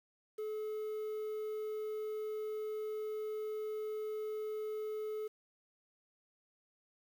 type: tone with quantisation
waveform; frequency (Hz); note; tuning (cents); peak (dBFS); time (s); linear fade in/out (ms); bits
triangle; 428.9; A4; -44; -35; 0.38-5.28; 10; 10
effects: none